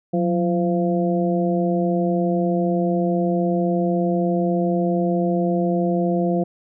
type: harmonic tone with a mistuned harmonic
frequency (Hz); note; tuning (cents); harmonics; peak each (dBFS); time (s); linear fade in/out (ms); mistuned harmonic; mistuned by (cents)
172.1; F3; -25; 1 / 2 / 3 / 4; -20 / -23 / -25 / -26; 0.13-6.44; 10; 1; +81
effects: none